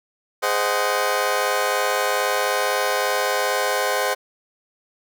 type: chord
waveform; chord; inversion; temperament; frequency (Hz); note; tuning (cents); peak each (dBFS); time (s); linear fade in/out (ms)
20% pulse; Ab dominant seventh; none; just; 415.3 / 519.1 / 623 / 747.5; Ab4 / C5 / Eb5 / Gb5; 0 / -14 / +2 / +17; -22 / -18 / -21 / -21; 0.42-4.15; 20
effects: none